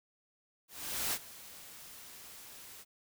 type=noise with ADSR envelope; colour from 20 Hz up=white; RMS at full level=-33 dBFS; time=0.68-2.85 s; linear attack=450 ms; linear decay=53 ms; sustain=-18 dB; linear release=38 ms; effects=none